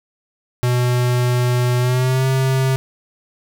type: tone with pitch glide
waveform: square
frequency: 123.47 to 132.33 Hz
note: B2 to C3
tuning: 0 to +20 cents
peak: -15 dBFS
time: 0.63-2.76 s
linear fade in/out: 0 ms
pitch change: +120 cents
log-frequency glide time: 1.79-2.26 s
effects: none